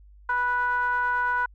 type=ring-modulated tone; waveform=triangle; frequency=246.9 Hz; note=B3; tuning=in tune; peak=-17 dBFS; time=0.29-1.46 s; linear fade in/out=5 ms; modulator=1230 Hz; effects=added 50 Hz sine -48 dBFS peak until 1.54 s